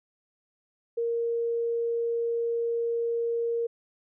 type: tone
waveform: sine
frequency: 466.2 Hz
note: A#4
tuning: in tune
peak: -25 dBFS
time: 0.97-3.67 s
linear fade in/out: 10 ms
effects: none